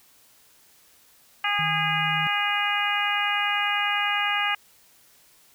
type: harmonic tone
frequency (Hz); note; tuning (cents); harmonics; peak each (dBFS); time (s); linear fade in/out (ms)
410; G#4; -22; 2 / 3 / 4 / 5 / 6 / 7; -29 / -29 / -29 / -29 / -29 / -29; 1.44-4.55; 5
type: tone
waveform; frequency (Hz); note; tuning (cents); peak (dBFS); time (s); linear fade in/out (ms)
sine; 155.56; D#3; 0; -31; 1.59-2.27; 0
effects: white hiss -57 dBFS RMS until 5.54 s